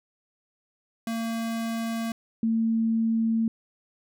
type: tone pair in turn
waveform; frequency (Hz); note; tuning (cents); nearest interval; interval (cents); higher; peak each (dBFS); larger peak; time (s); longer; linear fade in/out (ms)
square / sine; 227.8 / 225.6; A#3 / A3; -40 / +44; unison; 16; first; -28 / -21; second; 1.07-2.12 / 2.43-3.48; neither; 2
effects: none